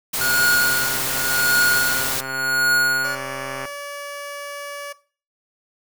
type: noise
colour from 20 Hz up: white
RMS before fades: -24 dBFS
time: 0.13-2.21 s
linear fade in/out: 10 ms
type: click train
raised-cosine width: 0.5 ms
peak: -16 dBFS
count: 463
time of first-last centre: 0.18-3.654 s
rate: 133 Hz
type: tone with tremolo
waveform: square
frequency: 1442 Hz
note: F#6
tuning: 45 cents flat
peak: -15 dBFS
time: 0.21-3.15 s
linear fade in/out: 2 ms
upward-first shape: triangle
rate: 0.89 Hz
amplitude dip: 100%
type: tone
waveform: 15% pulse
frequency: 573 Hz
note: D5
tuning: 43 cents flat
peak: -23 dBFS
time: 3.04-4.93 s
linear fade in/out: 10 ms
effects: noise-tail reverb RT60 0.4 s tail -18 dB re dry